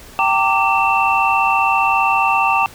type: tone cluster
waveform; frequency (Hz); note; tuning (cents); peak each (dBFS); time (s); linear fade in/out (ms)
sine; 779 / 914 / 1171 / 2682; G5 / A#5 / D6 / E7; -11 / -34 / -5 / +29; -18; 0.19-2.66; 0
effects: pink hiss -40 dBFS RMS until 2.74 s